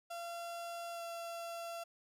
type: tone with pitch glide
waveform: 35% pulse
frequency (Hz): 684 to 678.1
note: F5 to E5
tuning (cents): -36 to +49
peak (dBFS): -40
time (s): 0.1-1.84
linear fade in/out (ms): 10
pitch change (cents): -15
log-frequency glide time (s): 0.93-1.02
effects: none